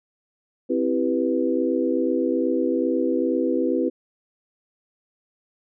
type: chord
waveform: sine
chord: C major seventh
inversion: none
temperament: equal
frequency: 261.6 / 329.6 / 392 / 493.9 Hz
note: C4 / E4 / G4 / B4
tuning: 0 / 0 / 0 / 0 cents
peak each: -24 / -24 / -27 / -25 dBFS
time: 0.69-3.9 s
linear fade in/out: 20 ms
effects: none